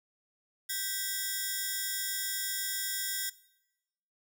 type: ring-modulated tone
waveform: 5% pulse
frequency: 1760 Hz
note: A6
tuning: in tune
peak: -18 dBFS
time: 0.69-3.3 s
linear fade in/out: 10 ms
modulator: 194 Hz
effects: noise-tail reverb RT60 0.9 s tail -20 dB re dry